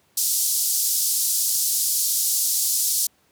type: band-pass noise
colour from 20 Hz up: white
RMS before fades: -22 dBFS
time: 0.17-3.07 s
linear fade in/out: 5 ms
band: 4800 to 14000 Hz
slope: 24 dB/octave
effects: pink hiss -62 dBFS RMS until 3.31 s + high-pass 100 Hz 12 dB/octave